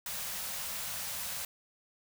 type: band-stop noise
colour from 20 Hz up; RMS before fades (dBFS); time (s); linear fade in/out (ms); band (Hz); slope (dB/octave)
white; -38; 0.06-1.45; 2; 230 to 490; 48
effects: none